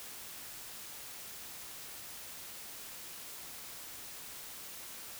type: silence
effects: white hiss -47 dBFS RMS until 5.19 s